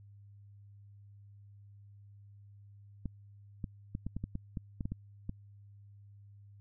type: clicks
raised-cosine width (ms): 5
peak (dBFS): -24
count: 12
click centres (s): 3.057 / 3.642 / 3.951 / 4.066 / 4.166 / 4.24 / 4.354 / 4.572 / 4.808 / 4.855 / 4.92 / 5.294
effects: added 101 Hz sine -53 dBFS peak until 6.6 s